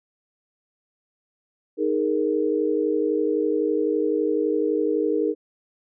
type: chord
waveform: sine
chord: D# suspended fourth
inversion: none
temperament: just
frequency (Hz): 311.1 / 414.8 / 466.7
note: D#4 / G#4 / A#4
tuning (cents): 0 / -2 / +2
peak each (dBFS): -24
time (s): 1.77-5.35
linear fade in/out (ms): 50
effects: none